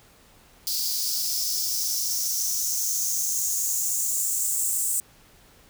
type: noise with high-pass filter sweep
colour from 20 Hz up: blue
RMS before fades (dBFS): -26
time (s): 0.67-5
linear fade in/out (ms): 0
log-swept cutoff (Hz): 4700 to 8000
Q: 5.1
effects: pink hiss -55 dBFS RMS until 5.69 s